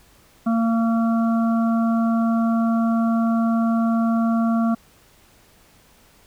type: harmonic tone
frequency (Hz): 228.2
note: A#3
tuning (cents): -37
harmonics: 1 / 3 / 5 / 6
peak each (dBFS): -17 / -27 / -31 / -33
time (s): 0.46-4.75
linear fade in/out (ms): 10
effects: pink hiss -54 dBFS RMS until 6.26 s